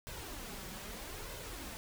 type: noise with flanger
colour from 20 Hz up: pink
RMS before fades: -45 dBFS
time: 0.07-1.77 s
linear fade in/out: 0 ms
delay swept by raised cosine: 1.9 to 5.4 ms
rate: 0.79 Hz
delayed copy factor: +0.5
effects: none